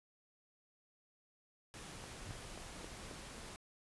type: noise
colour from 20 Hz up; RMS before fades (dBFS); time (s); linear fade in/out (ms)
pink; -50; 1.74-3.56; 0
type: click train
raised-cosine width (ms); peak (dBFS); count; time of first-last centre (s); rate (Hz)
1; -37; 6; 2.04-3.38; 3.73
type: tone with exponential growth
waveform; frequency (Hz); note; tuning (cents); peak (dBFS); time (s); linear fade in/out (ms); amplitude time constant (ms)
triangle; 96.6; G2; -25; -39; 2.13-2.31; 0; 39
effects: resampled to 24000 Hz